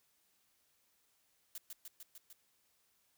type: noise with echo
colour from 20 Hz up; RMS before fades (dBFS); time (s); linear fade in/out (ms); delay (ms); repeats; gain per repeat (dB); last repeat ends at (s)
blue; -45; 1.55-1.58; 2; 150; 5; -2; 2.33
effects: white hiss -75 dBFS RMS until 3.17 s